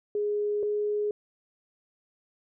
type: tone pair in turn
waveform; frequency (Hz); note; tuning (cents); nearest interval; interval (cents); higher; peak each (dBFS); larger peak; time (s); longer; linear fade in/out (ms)
sine; 415.3 / 417.2; G#4 / G#4; 0 / +8; unison; 8; second; -25 / -25; neither; 0.15-0.63 / 0.63-1.11; neither; 2
effects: none